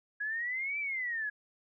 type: exponential two-way sweep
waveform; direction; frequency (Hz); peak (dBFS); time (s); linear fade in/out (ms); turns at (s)
sine; up then down; 1661.2 to 2349 to 1661.2; -32; 0.2-1.3; 10; 0.79
effects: none